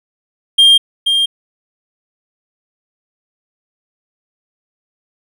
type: tone with echo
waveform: triangle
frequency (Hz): 3205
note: G7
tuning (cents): +38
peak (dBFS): -3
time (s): 0.58-0.78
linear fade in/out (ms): 10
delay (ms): 480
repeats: 1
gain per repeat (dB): -6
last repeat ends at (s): 1.26
effects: none